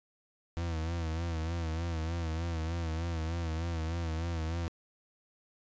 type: tone with vibrato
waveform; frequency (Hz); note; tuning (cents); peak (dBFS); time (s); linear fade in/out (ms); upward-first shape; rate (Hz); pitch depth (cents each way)
40% pulse; 82.41; E2; 0; -31; 0.57-4.68; 0; sine; 3.3; 65
effects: resampled to 16000 Hz